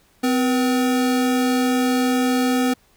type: tone pair together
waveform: square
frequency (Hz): 256 / 483.3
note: C4 / B4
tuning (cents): -38 / -38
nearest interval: major seventh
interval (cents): 1100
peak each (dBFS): -18 / -26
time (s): 0.23-2.74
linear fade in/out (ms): 10
effects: pink hiss -58 dBFS RMS until 2.96 s